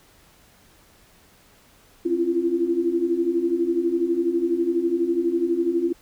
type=tone cluster; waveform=sine; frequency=266.4 / 333.1 / 345.2 Hz; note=C4 / E4 / F4; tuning=+31 / +18 / -20 cents; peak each=-29 / -25 / -21 dBFS; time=2.05-5.93 s; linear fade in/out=10 ms; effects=pink hiss -55 dBFS RMS until 6.01 s